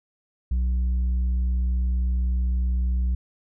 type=tone with tanh clipping; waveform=sine; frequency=61.74 Hz; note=B1; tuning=in tune; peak=-21 dBFS; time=0.51-3.15 s; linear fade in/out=5 ms; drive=4 dB; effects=none